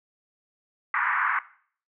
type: band-pass noise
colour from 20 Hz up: pink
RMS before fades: -25 dBFS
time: 0.94-1.39 s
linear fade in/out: 2 ms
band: 1000 to 2000 Hz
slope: 48 dB/octave
effects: noise-tail reverb RT60 0.5 s tail -17 dB re dry